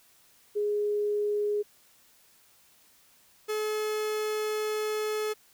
sine / 45% pulse tone pair in turn, 415.3 / 428.2 Hz, G#4 / A4, 0 / -47 cents, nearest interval minor second, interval 53 cents, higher second, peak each -25 / -28 dBFS, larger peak first, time 0.55-1.63 / 3.48-5.34 s, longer second, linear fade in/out 20 ms, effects white hiss -61 dBFS RMS until 5.53 s

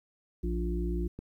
harmonic tone, 58.27 Hz, A#1, in tune, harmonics 1 / 3 / 5 / 6, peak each -30 / -36 / -41 / -36 dBFS, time 0.43-1.08 s, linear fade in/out 10 ms
click, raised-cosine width 3 ms, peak -27 dBFS, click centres 1.19 s
effects 11-bit

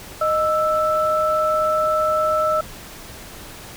sine tone pair together, 619.9 / 1320 Hz, D#5 / E6, -7 / +2 cents, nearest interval octave + minor second, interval 1309 cents, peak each -19 dBFS, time 0.21-2.61 s, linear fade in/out 5 ms, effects pink hiss -38 dBFS RMS until 3.76 s

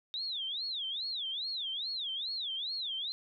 sine tone with vibrato, 3665 Hz, A#7, 30 cents flat, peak -34 dBFS, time 0.14-3.12 s, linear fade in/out 0 ms, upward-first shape sine, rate 2.4 Hz, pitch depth 290 cents each way, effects none

